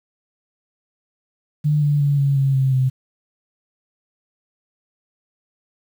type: tone with pitch steps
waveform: sine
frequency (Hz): 149.5 / 146.09 / 142.75 / 139.49 / 136.3 / 133.19 / 130.15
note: D3 / D3 / D3 / C#3 / C#3 / C3 / C3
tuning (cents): +31 / -9 / -49 / +11 / -29 / +31 / -9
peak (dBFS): -14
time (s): 1.64-2.9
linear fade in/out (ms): 20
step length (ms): 180
effects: 8-bit